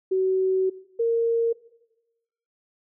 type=tone pair in turn; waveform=sine; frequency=377.2 / 461.8 Hz; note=F#4 / A#4; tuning=+33 / -16 cents; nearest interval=major third; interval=351 cents; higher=second; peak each=-19 dBFS; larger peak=neither; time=0.11-0.7 / 0.99-1.53 s; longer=first; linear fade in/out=10 ms; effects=noise-tail reverb RT60 1.0 s tail -19 dB re dry